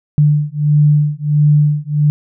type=beating tone pair; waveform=sine; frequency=147.8 / 149.3 Hz; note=D3 / D3; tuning=+11 / +29 cents; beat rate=1.5 Hz; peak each=-12 dBFS; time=0.18-2.1 s; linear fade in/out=0 ms; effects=none